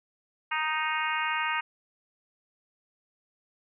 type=harmonic tone; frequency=311.1 Hz; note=D#4; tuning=in tune; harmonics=3 / 4 / 5 / 6 / 7 / 8 / 9; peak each=-32 / -33 / -34 / -35 / -35 / -36 / -37 dBFS; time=0.51-1.61 s; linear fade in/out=10 ms; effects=none